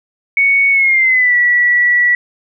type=tone with pitch glide; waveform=sine; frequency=2223 to 1946.4 Hz; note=C#7 to B6; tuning=+4 to -26 cents; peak=-8 dBFS; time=0.37-2.15 s; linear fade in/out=2 ms; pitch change=-230 cents; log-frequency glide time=0.71-1.36 s; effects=none